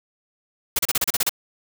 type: noise bursts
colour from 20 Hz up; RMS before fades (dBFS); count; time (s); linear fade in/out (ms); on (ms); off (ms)
white; -20; 9; 0.76-1.294; 5; 30; 33
effects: none